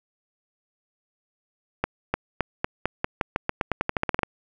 accelerating click train, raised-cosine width 0.5 ms, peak -7 dBFS, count 19, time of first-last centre 1.84-4.233 s, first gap 300 ms, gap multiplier 0.89, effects none

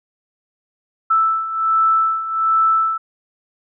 sine beating tone pair, 1318.5 / 1319.8 Hz, E6 / E6, 0 / +2 cents, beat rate 1.3 Hz, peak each -20 / -15 dBFS, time 1.1-2.98 s, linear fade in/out 10 ms, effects none

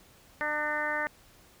harmonic tone with a mistuned harmonic, 300 Hz, D4, 37 cents sharp, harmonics 1 / 2 / 3 / 4 / 5 / 6 / 7, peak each -43 / -36 / -36 / -38 / -35 / -32 / -39 dBFS, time 0.41-1.07 s, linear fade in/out 0 ms, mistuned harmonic 7, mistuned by -51 cents, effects pink hiss -58 dBFS RMS until 1.6 s

